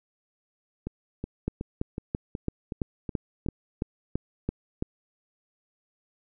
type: two click trains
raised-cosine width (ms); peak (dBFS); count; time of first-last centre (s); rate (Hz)
3; -14 / -19; 11 / 8; 1.48-4.824 / 0.87-3.463; 2.99 / 2.7
effects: none